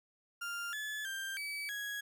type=tone with pitch steps; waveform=35% pulse; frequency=1397 / 1721 / 1582 / 2289 / 1662 Hz; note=F6 / A6 / G6 / D7 / G#6; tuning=0 / -39 / +15 / -45 / +1 cents; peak=-36 dBFS; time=0.41-2.01 s; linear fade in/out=10 ms; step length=320 ms; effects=none